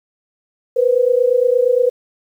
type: tone pair together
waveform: sine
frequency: 481.4 / 510 Hz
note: B4 / C5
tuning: -44 / -44 cents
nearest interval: minor second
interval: 100 cents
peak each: -14 dBFS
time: 0.76-1.9 s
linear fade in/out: 10 ms
effects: 8-bit